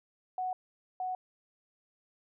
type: tone pair in turn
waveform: sine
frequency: 740 / 740 Hz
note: F#5 / F#5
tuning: 0 / 0 cents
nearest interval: unison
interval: 0 cents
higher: neither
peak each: -31 / -32 dBFS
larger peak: first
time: 0.38-0.53 / 1-1.15 s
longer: neither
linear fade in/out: 2 ms
effects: none